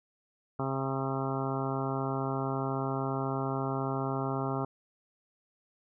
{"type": "harmonic tone with a mistuned harmonic", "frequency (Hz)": 134.4, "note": "C3", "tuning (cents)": 47, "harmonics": [1, 2, 3, 4, 5, 6, 7, 8, 9, 10], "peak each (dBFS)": [-34, -36, -37, -43, -39, -40, -42, -42, -41, -44], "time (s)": [0.59, 4.65], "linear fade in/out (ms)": 5, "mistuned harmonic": 9, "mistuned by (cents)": 23, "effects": []}